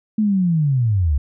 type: linear sweep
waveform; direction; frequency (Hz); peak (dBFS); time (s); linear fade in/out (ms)
sine; down; 220 to 65.4; -14; 0.18-1.18; 5
effects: none